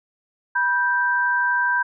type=tone pair together; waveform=sine; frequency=975.9 / 1568 Hz; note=B5 / G6; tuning=-21 / 0 cents; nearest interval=minor sixth; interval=821 cents; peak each=-22 / -19 dBFS; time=0.55-1.83 s; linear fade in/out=10 ms; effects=none